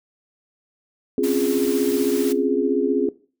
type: chord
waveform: sine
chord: Db major seventh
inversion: third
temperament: equal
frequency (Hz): 261.6 / 277.2 / 349.2 / 415.3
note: C4 / Db4 / F4 / Ab4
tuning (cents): 0 / 0 / 0 / 0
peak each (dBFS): -23 / -24 / -24 / -21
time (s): 1.18-3.09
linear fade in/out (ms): 2
type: noise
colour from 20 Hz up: white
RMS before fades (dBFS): -33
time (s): 1.23-2.33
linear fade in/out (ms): 10
effects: noise-tail reverb RT60 0.4 s tail -19 dB re dry